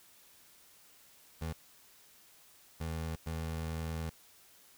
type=tone bursts at uneven times; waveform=25% pulse; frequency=80.9 Hz; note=E2; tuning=32 cents flat; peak=-32 dBFS; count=3; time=1.41-1.53 / 2.8-3.16 / 3.26-4.1 s; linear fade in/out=10 ms; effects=white hiss -61 dBFS RMS until 4.77 s